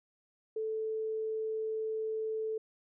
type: tone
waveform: sine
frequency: 438.9 Hz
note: A4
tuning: 4 cents flat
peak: -32 dBFS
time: 0.56-2.58 s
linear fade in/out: 5 ms
effects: none